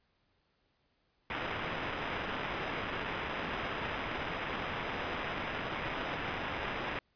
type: noise with sample-and-hold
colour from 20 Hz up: violet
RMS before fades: -37 dBFS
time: 1.3-6.99 s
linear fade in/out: 2 ms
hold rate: 4410 Hz
effects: pink hiss -75 dBFS RMS until 7.15 s + resampled to 11025 Hz